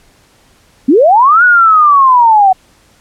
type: linear two-way sweep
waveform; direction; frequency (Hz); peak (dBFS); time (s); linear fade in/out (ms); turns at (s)
sine; up then down; 236 to 1480 to 739; -3; 0.88-2.53; 10; 1.44
effects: pink hiss -48 dBFS RMS until 3 s + low-pass 11000 Hz 12 dB/octave